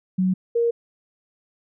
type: tone pair in turn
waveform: sine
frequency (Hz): 185.8 / 468.2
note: F#3 / A#4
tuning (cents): +7 / +8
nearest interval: octave + major third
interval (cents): 1601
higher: second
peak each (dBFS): -17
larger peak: neither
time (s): 0.18-0.34 / 0.55-0.71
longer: neither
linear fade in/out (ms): 10
effects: none